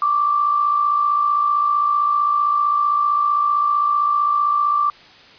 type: tone pair together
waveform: sine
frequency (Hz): 1119.2 / 1174.7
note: C#6 / D6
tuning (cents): +16 / 0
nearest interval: minor second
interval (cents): 84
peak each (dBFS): -24 / -15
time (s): 0.02-4.9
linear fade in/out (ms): 2
effects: white hiss -45 dBFS RMS until 5.38 s + resampled to 11025 Hz